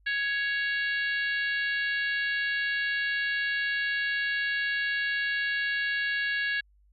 harmonic tone, 556 Hz, C#5, 5 cents sharp, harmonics 3 / 4 / 5 / 6 / 7 / 8, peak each -27 / -37 / -36 / -42 / -41 / -44 dBFS, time 0.06-6.61 s, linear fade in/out 10 ms, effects added 50 Hz sine -59 dBFS peak until 6.92 s

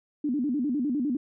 sine tone with vibrato, 268.7 Hz, C4, 46 cents sharp, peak -24 dBFS, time 0.24-1.17 s, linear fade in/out 5 ms, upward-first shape square, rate 9.9 Hz, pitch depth 170 cents each way, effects none

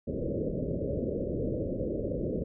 white low-pass noise, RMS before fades -32 dBFS, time 0.07-2.44 s, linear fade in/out 10 ms, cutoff 580 Hz, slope 96 dB/octave, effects none

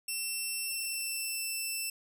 10% pulse tone with pitch glide, 2700 to 2667 Hz, E7 to E7, +41 to +20 cents, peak -25 dBFS, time 0.08-1.9 s, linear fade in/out 5 ms, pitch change -21 cents, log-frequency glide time 0.64-1.41 s, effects none

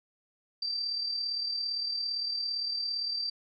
sine tone with amplitude modulation, 4679 Hz, D8, 7 cents flat, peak -28 dBFS, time 0.62-3.3 s, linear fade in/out 5 ms, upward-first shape sine, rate 37.6 Hz, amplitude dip 45%, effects none

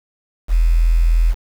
sine tone with quantisation, 41.63 Hz, E1, 18 cents sharp, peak -10 dBFS, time 0.48-1.35 s, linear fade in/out 50 ms, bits 6, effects none

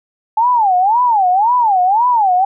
sine tone with vibrato, 847 Hz, G#5, 34 cents sharp, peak -9 dBFS, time 0.37-2.45 s, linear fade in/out 5 ms, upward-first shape sine, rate 1.9 Hz, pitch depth 280 cents each way, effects none

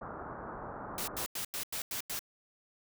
white low-pass noise, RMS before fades -43 dBFS, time 0.01-1.26 s, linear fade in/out 10 ms, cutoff 1400 Hz, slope 48 dB/octave
white noise bursts, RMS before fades -37 dBFS, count 7, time 0.98-2.192 s, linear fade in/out 2 ms, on 96 ms, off 90 ms
effects none

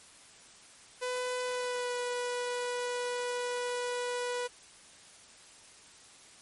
sawtooth tone with pitch glide, 500 to 490.3 Hz, B4 to B4, +21 to -13 cents, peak -28 dBFS, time 1.01-4.48 s, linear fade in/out 20 ms, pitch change -34 cents, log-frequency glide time 1.44-1.94 s, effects white hiss -55 dBFS RMS until 6.41 s + MP3 48 kbps

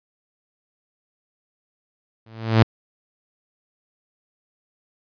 sawtooth tone with exponential growth, 112.1 Hz, A2, 33 cents sharp, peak -5 dBFS, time 2.26-2.63 s, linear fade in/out 5 ms, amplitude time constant 79 ms, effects resampled to 11025 Hz

